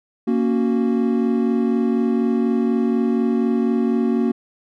triangle chord, F# major, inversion first, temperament equal, 233.1 / 277.2 / 370 Hz, A#3 / C#4 / F#4, 0 / 0 / 0 cents, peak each -16 / -21 / -21 dBFS, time 0.27-4.32 s, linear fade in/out 10 ms, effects none

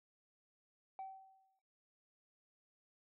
sine tone with exponential decay, 768 Hz, G5, 36 cents flat, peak -40 dBFS, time 0.99-1.59 s, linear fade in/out 1 ms, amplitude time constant 130 ms, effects noise-tail reverb RT60 0.8 s tail -21 dB re dry + tanh soft clip ceiling -41 dBFS

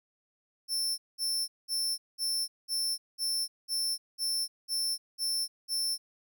sawtooth tone bursts, 5360 Hz, E8, 28 cents sharp, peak -26 dBFS, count 11, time 0.68-5.98 s, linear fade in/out 50 ms, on 300 ms, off 200 ms, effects none

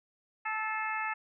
harmonic tone with a mistuned harmonic, 436.7 Hz, A4, 13 cents flat, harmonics 2 / 3 / 4 / 5 / 6, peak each -36 / -37 / -37 / -39 / -40 dBFS, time 0.45-1.14 s, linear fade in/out 10 ms, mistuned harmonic 5, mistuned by -35 cents, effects none

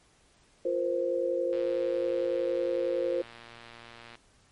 sine chord, F suspended fourth, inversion none, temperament equal with one note detuned, 349.2 / 472.4 / 523.3 Hz, F4 / Bb4 / C5, 0 / +23 / 0 cents, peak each -32 / -33 / -28 dBFS, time 0.65-3.22 s, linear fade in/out 5 ms
click train, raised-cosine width 0.3 ms, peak -31 dBFS, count 308, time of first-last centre 1.53-4.154 s, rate 117 Hz
effects pink hiss -63 dBFS RMS until 4.51 s + MP3 48 kbps

